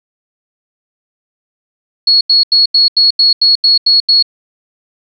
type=tone bursts; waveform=sine; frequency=4345 Hz; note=C#8; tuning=35 cents flat; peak=-5 dBFS; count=10; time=2.07-4.226 s; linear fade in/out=5 ms; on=140 ms; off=84 ms; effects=none